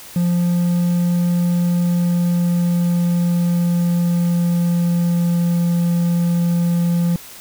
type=tone with pitch glide; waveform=triangle; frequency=174.61 to 172.01 Hz; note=F3 to F3; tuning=0 to -26 cents; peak=-12 dBFS; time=0.16-7.16 s; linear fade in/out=2 ms; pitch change=-26 cents; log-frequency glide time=1.63-5.67 s; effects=white hiss -38 dBFS RMS until 7.4 s